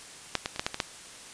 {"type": "clicks", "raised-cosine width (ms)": 0.2, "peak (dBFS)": [-7, -12, -20, -10, -9, -15, -8], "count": 7, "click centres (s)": [0.353, 0.459, 0.561, 0.595, 0.665, 0.744, 0.802], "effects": ["white hiss -46 dBFS RMS until 1.33 s", "resampled to 22050 Hz"]}